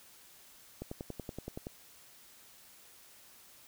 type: click train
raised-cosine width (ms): 2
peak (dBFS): -26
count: 10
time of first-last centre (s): 0.82-1.669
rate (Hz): 10.6
effects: white hiss -58 dBFS RMS until 3.67 s